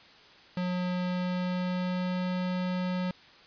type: tone with pitch glide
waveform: square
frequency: 180.5 to 182.07 Hz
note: F#3 to F#3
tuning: -43 to -28 cents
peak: -29 dBFS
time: 0.57-3.11 s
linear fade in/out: 2 ms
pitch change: +15 cents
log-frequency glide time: 1-2.26 s
effects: white hiss -54 dBFS RMS until 3.46 s + resampled to 11025 Hz